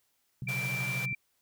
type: chord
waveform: sine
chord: B suspended second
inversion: none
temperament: equal with one note detuned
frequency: 125.99 / 138.59 / 185 Hz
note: B2 / C#3 / F#3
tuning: +35 / 0 / 0 cents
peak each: -37 / -39 / -43 dBFS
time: 0.42-1.13 s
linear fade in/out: 2 ms
type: tone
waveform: sine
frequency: 2349 Hz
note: D7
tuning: in tune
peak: -32 dBFS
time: 0.47-1.15 s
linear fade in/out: 5 ms
type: high-pass noise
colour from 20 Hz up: pink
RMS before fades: -42 dBFS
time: 0.48-1.06 s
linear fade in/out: 10 ms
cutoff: 480 Hz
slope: 12 dB/octave
effects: white hiss -74 dBFS RMS until 1.41 s